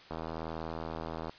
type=click train; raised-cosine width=1 ms; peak=-24 dBFS; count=97; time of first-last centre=0.11-1.295 s; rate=81 Hz; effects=white hiss -54 dBFS RMS until 1.38 s + resampled to 11025 Hz